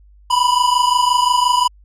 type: tone pair together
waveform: square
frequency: 974.3 / 1000 Hz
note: B5 / B5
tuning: -24 / +21 cents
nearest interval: unison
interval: 45 cents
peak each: -16 dBFS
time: 0.3-1.68 s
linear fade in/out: 10 ms
effects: added 50 Hz sine -44 dBFS peak until 1.84 s + low-pass 9000 Hz 12 dB/octave